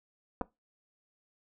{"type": "clicks", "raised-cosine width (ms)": 1, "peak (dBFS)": -19, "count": 2, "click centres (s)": [0.412, 0.416], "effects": ["noise-tail reverb RT60 0.2 s tail -20 dB re dry"]}